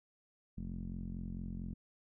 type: tone with low-pass filter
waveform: sawtooth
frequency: 44.44 Hz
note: F1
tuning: 31 cents sharp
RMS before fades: -42 dBFS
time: 0.57-1.74 s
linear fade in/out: 10 ms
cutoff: 210 Hz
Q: 5.1
effects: none